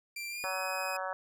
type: tone with pitch glide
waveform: sawtooth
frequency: 2362 to 2517 Hz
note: D7 to D#7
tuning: +9 to +19 cents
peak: -34 dBFS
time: 0.16-0.97 s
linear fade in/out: 5 ms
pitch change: +110 cents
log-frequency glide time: 0.29-0.55 s
type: harmonic tone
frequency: 187.6 Hz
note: F#3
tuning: 24 cents sharp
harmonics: 3 / 4 / 5 / 6 / 7 / 8 / 9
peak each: -39 / -40 / -41 / -42 / -42 / -43 / -44 dBFS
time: 0.44-1.13 s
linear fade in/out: 0 ms
effects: none